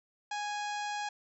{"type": "harmonic tone", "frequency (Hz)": 829, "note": "G#5", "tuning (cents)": -3, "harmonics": [1, 2, 3, 4, 5, 6, 7, 8, 9], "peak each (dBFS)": [-35, -41, -45, -47, -49, -51, -52, -53, -54], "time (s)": [0.31, 1.09], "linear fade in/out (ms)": 5, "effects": []}